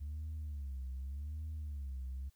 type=tone with vibrato; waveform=sine; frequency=71 Hz; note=C#2; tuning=42 cents sharp; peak=-37 dBFS; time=0-2.3 s; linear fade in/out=20 ms; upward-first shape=sine; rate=0.85 Hz; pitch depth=160 cents each way; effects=tanh soft clip ceiling -37 dBFS + white hiss -75 dBFS RMS until 2.35 s